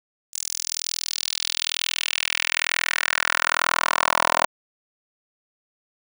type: tone with high-pass filter sweep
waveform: 10% pulse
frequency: 41.09 Hz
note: E1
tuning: 5 cents flat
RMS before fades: -24 dBFS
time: 0.33-4.46 s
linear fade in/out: 10 ms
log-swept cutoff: 6800 to 840 Hz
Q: 2.2
effects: none

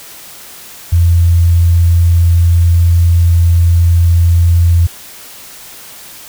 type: tone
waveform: sine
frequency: 85.3 Hz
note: F2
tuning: 40 cents flat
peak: -5 dBFS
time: 0.92-4.87 s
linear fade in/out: 10 ms
effects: white hiss -33 dBFS RMS until 6.28 s

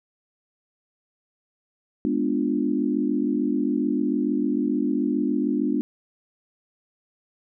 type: chord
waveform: sine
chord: G# diminished seventh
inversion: none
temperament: equal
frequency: 207.7 / 246.9 / 293.7 / 349.2 Hz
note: G#3 / B3 / D4 / F4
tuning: 0 / 0 / 0 / 0 cents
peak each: -28 / -25 / -24 / -30 dBFS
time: 2.05-5.81 s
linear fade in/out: 0 ms
effects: none

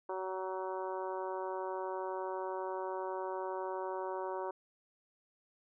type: harmonic tone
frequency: 187.9 Hz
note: F#3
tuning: 27 cents sharp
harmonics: 2 / 3 / 4 / 5 / 6 / 7 / 8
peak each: -40 / -42 / -46 / -41 / -48 / -54 / -54 dBFS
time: 0.09-4.51 s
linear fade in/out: 5 ms
effects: none

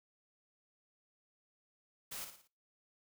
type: noise with echo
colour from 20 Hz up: white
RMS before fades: -44 dBFS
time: 2.11-2.25 s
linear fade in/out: 10 ms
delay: 57 ms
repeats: 4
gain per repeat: -7 dB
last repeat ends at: 2.478 s
effects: noise-tail reverb RT60 0.4 s tail -25 dB re dry

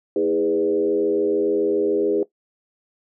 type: tone with frequency modulation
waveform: sine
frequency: 407.4 Hz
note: G#4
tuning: 33 cents flat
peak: -17 dBFS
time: 0.16-2.23 s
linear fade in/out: 2 ms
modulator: 87 Hz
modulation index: 1.1
effects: noise-tail reverb RT60 0.1 s tail -17 dB re dry

